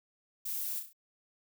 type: noise with echo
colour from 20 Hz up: violet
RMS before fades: -37 dBFS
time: 0.45-0.8 s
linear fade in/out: 10 ms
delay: 33 ms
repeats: 4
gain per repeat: -6 dB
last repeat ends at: 0.932 s
effects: none